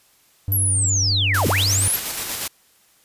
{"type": "tone with vibrato", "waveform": "triangle", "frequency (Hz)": 96.8, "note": "G2", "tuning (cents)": -21, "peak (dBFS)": -18, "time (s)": [0.48, 1.88], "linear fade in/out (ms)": 0, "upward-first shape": "triangle", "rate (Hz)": 1.8, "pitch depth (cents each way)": 13}
{"type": "linear two-way sweep", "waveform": "sine", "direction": "down then up", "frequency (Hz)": [11840, 75.4, 11840], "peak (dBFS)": -18, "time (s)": [0.52, 1.96], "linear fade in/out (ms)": 0, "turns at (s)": 1.48}
{"type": "noise with tremolo", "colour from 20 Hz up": "white", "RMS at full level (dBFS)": -25, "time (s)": [1.34, 2.48], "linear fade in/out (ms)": 5, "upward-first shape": "square", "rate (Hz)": 8.4, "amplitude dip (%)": 30}
{"effects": ["white hiss -57 dBFS RMS until 3.04 s", "resampled to 32000 Hz"]}